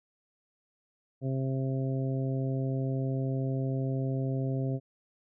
harmonic tone, 133 Hz, C3, 29 cents sharp, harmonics 1 / 2 / 3 / 4 / 5, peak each -29 / -35 / -39 / -41 / -43 dBFS, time 1.21-4.8 s, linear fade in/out 50 ms, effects none

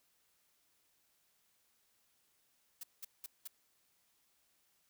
blue noise bursts, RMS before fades -45 dBFS, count 4, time 2.81-3.476 s, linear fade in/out 5 ms, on 24 ms, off 190 ms, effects white hiss -75 dBFS RMS until 4.89 s

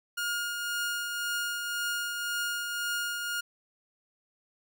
sawtooth tone with tremolo, 1425 Hz, F6, 34 cents sharp, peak -25 dBFS, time 0.17-3.41 s, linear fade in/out 10 ms, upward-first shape triangle, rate 1.9 Hz, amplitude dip 40%, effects none

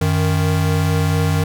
square tone pair together, 92.5 / 155.56 Hz, F#2 / D#3, 0 / 0 cents, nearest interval major sixth, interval 900 cents, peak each -18 dBFS, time 0.01-1.44 s, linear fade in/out 5 ms, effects none

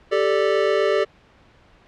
square chord, G suspended second, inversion none, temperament equal, 392 / 440 / 587.3 Hz, G4 / A4 / D5, 0 / 0 / 0 cents, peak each -22 dBFS, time 0.11-1.05 s, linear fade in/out 20 ms, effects pink hiss -53 dBFS RMS until 1.87 s + low-pass 3000 Hz 12 dB/octave

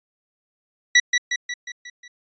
sawtooth tone with echo, 1949 Hz, B6, 23 cents flat, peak -7 dBFS, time 0.95-1 s, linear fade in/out 5 ms, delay 180 ms, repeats 6, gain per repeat -5 dB, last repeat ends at 2.08 s, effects resampled to 16000 Hz

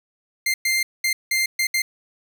sawtooth tone bursts at uneven times, 2098 Hz, C7, 4 cents sharp, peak -15 dBFS, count 6, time 0.46-0.54 / 0.65-0.83 / 1.04-1.13 / 1.31-1.46 / 1.59-1.67 / 1.74-1.82 s, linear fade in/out 5 ms, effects none

